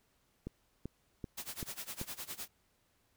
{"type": "click train", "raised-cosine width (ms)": 3, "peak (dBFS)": -27, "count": 5, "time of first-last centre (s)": [0.47, 2.014], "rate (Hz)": 2.59}
{"type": "noise with tremolo", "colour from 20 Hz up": "white", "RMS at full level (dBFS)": -41, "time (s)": [1.37, 2.48], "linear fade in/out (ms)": 10, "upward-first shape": "sine", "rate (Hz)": 9.8, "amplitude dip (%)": 90}
{"effects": ["pink hiss -74 dBFS RMS until 3.16 s"]}